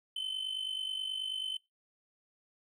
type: tone with amplitude modulation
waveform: triangle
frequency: 3060 Hz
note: G7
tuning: 42 cents flat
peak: -30 dBFS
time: 0.16-1.57 s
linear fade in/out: 5 ms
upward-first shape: sine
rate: 49.3 Hz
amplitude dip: 70%
effects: noise-tail reverb RT60 0.2 s tail -21 dB re dry